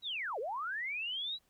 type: linear two-way sweep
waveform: sine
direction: down then up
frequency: 3980 to 400.1 to 3980 Hz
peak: -35 dBFS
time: 0.02-1.39 s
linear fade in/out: 50 ms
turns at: 0.39 s
effects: pink hiss -73 dBFS RMS until 1.49 s